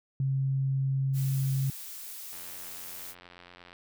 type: tone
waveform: sine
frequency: 134.9 Hz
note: C#3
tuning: 47 cents flat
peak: -25 dBFS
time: 0.2-1.7 s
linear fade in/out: 2 ms
type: noise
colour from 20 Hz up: blue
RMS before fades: -42 dBFS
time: 1.13-3.15 s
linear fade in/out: 50 ms
type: click train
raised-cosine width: 0.3 ms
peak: -33 dBFS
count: 125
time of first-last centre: 2.33-3.73 s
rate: 88.6 Hz
effects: none